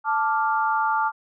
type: chord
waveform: sine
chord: D minor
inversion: second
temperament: equal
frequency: 880 / 1174.7 / 1396.9 Hz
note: A5 / D6 / F6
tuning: 0 / 0 / 0 cents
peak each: -22 / -25 / -26 dBFS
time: 0.04-1.12 s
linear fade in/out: 50 ms
effects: none